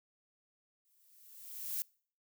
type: noise with exponential growth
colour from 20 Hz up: violet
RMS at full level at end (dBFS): -35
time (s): 0.85-1.82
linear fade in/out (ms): 0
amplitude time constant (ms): 210
effects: noise-tail reverb RT60 0.5 s tail -26 dB re dry